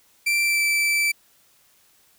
40% pulse tone with pitch glide, 2349 to 2327 Hz, D7 to D7, 0 to -17 cents, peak -18 dBFS, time 0.26-1.12 s, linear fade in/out 10 ms, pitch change -17 cents, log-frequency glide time 0.43-0.62 s, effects white hiss -59 dBFS RMS until 2.18 s

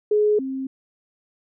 sine tone pair in turn, 420.8 / 265.7 Hz, G#4 / C4, +23 / +27 cents, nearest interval minor sixth, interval 796 cents, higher first, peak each -15 / -25 dBFS, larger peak first, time 0.11-0.39 / 0.39-0.67 s, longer neither, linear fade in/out 5 ms, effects none

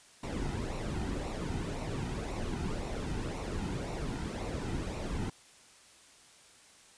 brown noise with flanger, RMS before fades -36 dBFS, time 0.23-5.3 s, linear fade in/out 5 ms, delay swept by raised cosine 0.61 to 1.81 ms, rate 1.9 Hz, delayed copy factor -0.6, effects white hiss -58 dBFS RMS until 6.97 s + resampled to 22050 Hz

